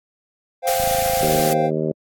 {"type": "chord", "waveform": "triangle", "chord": "C suspended fourth", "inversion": "none", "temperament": "equal", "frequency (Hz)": [523.3, 698.5, 784], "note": ["C5", "F5", "G5"], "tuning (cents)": [0, 0, 0], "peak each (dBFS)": [-20, -20, -23], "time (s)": [0.62, 1.71], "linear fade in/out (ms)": 50}
{"type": "band-stop noise", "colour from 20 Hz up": "white", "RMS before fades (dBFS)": -26, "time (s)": [0.67, 1.53], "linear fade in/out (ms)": 2, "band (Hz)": [160, 1100], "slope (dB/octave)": 48}
{"type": "click train", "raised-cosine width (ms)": 5, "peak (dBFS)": -21, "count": 17, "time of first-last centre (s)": [0.8, 1.397], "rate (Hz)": 26.8}
{"type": "harmonic tone", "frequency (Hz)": 78.1, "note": "D#2", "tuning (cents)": 7, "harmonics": [2, 3, 4, 5, 6, 7, 8], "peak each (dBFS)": [-25, -27, -29, -24, -29, -28, -31], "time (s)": [1.22, 1.92], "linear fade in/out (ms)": 5}
{"effects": ["AAC 64 kbps"]}